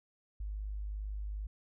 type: tone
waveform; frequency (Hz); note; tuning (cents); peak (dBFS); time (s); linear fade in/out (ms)
sine; 51.2; G#1; -24; -36; 0.4-1.47; 5
effects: none